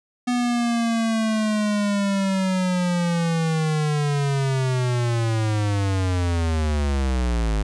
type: linear sweep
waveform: square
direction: down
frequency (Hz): 246.9 to 51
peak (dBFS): -20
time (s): 0.27-7.63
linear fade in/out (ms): 10
effects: resampled to 22050 Hz